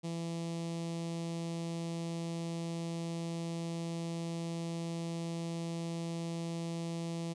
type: tone with notch filter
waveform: sawtooth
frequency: 167.3 Hz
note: E3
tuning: 26 cents sharp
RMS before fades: -38 dBFS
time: 0.03-7.34 s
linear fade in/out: 20 ms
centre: 1500 Hz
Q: 0.77
effects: resampled to 22050 Hz